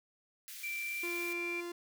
white high-pass noise, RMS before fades -47 dBFS, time 0.48-1.33 s, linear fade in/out 0 ms, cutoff 1700 Hz, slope 24 dB/octave
sine tone with pitch glide, 2349 to 2368 Hz, D7 to D7, 0 to +14 cents, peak -36 dBFS, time 0.63-1.61 s, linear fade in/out 10 ms, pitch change +14 cents, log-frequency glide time 0.82-1.23 s
45% pulse tone, 346.8 Hz, F4, 12 cents flat, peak -39 dBFS, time 1.03-1.72 s, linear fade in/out 5 ms
effects none

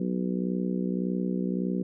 harmonic tone, 61.74 Hz, B1, in tune, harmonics 3 / 4 / 5 / 6 / 7 / 8, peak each -28 / -32 / -37 / -35 / -43 / -40 dBFS, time 0-1.83 s, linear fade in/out 5 ms, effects none

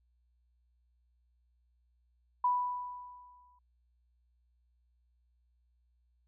sine tone with exponential decay, 987.8 Hz, B5, in tune, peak -24 dBFS, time 2.44-3.59 s, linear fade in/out 5 ms, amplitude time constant 250 ms, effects added 60 Hz sine -69 dBFS peak until 6.27 s

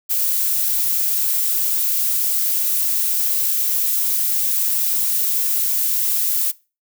violet noise, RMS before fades -19 dBFS, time 0.09-6.52 s, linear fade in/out 20 ms, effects noise-tail reverb RT60 0.3 s tail -21 dB re dry

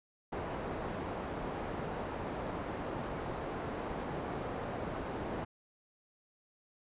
white low-pass noise, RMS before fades -39 dBFS, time 0.32-5.45 s, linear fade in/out 10 ms, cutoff 760 Hz, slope 12 dB/octave, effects resampled to 8000 Hz

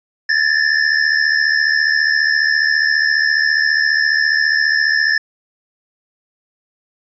square tone pair together, 1720 / 1794.7 Hz, A6 / A6, -40 / +34 cents, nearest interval minor second, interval 74 cents, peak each -16 dBFS, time 0.29-5.18 s, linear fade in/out 5 ms, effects resampled to 16000 Hz

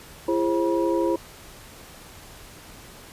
sine tone cluster, 338.6 / 410.3 / 532 / 965 Hz, E4 / G#4 / C5 / B5, +46 / -21 / +29 / -40 cents, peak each -22 / -28 / -26 / -30 dBFS, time 0.28-1.16 s, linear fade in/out 5 ms, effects pink hiss -45 dBFS RMS until 3.12 s + resampled to 32000 Hz

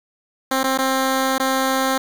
10% pulse tone with dropouts, 264.6 Hz, C4, 20 cents sharp, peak -9 dBFS, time 0.51-1.98 s, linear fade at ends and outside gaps 5 ms, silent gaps 0.633-0.64 / 0.777-0.786 / 1.382-1.398 s, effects 7-bit

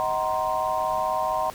sine chord, C half-diminished seventh, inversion first, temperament just, 627.9 / 753.5 / 941.9 / 1046.5 Hz, Eb5 / Gb5 / Bb5 / C6, +16 / +31 / +18 / 0 cents, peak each -28 dBFS, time 0-1.5 s, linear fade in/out 0 ms, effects pink hiss -43 dBFS RMS until 1.54 s

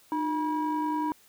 triangle ring-modulated tone, 329.6 Hz, E4, in tune, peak -21 dBFS, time 0.12-1.12 s, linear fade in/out 0 ms, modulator 634 Hz, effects white hiss -59 dBFS RMS until 1.28 s

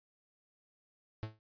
45% pulse tone with exponential decay, 109.1 Hz, A2, 14 cents flat, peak -33 dBFS, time 1.23-1.39 s, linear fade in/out 0 ms, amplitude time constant 33 ms, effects resampled to 11025 Hz

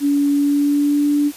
sine tone with pitch glide, 285.2 to 290.9 Hz, C#4 to D4, +49 to -16 cents, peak -13 dBFS, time 0-1.32 s, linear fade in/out 50 ms, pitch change +35 cents, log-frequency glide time 0.32-1.08 s, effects white hiss -38 dBFS RMS until 1.36 s + resampled to 32000 Hz

